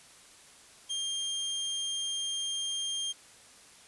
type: tone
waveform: sawtooth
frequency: 3200 Hz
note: G7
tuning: 35 cents sharp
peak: -28 dBFS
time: 0.89-3.13 s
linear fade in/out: 20 ms
effects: white hiss -55 dBFS RMS until 3.87 s + resampled to 24000 Hz